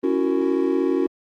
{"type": "chord", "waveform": "triangle", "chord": "F# dominant seventh", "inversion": "second", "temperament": "just", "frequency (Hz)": [277.5, 333, 370, 462.5], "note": ["C#4", "E4", "F#4", "A#4"], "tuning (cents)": [2, 18, 0, -14], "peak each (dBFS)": [-21, -22, -20, -26], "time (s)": [0.03, 1.07], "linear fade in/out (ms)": 10, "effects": ["Opus 24 kbps"]}